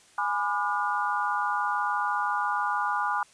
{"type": "chord", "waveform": "sine", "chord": "G# diminished seventh", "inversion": "none", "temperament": "just", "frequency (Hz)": [830.6, 996.7, 1196.1, 1435.3], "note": ["G#5", "B5", "D6", "F6"], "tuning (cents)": [0, 16, 31, 47], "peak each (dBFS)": [-30, -30, -30, -31], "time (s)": [0.18, 3.23], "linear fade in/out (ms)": 2, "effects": ["white hiss -57 dBFS RMS until 3.33 s", "resampled to 22050 Hz"]}